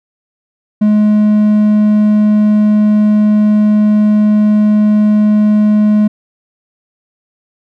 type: tone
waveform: triangle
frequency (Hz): 211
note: G#3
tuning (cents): +28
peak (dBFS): -4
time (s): 0.81-6.08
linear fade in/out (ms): 10
effects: none